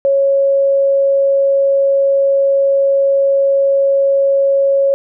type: tone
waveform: sine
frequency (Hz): 551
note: C#5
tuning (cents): -11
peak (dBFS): -9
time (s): 0.05-4.94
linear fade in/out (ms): 0
effects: none